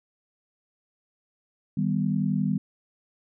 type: chord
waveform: sine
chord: Eb augmented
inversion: none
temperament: equal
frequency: 155.56 / 196 / 246.9 Hz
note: Eb3 / G3 / B3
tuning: 0 / 0 / 0 cents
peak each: -27 / -25 / -29 dBFS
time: 1.77-2.58 s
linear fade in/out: 5 ms
effects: none